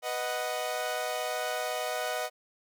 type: chord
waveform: sawtooth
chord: B major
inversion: none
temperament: equal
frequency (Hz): 493.9 / 622.3 / 740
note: B4 / D#5 / F#5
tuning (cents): 0 / 0 / 0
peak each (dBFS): -33 / -30 / -31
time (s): 0.02-2.3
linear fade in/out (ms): 50
effects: none